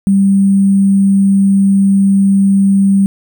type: tone with sample-and-hold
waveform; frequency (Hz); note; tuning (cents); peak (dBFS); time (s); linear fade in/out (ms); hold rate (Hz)
sine; 196; G3; 0; -6; 0.07-3.06; 0; 8820
effects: none